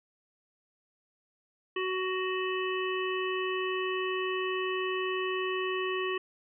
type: harmonic tone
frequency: 372.7 Hz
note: F#4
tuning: 13 cents sharp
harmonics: 1 / 3 / 5 / 7 / 8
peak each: -31 / -36 / -38 / -39 / -40 dBFS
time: 1.76-6.18 s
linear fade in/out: 5 ms
effects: none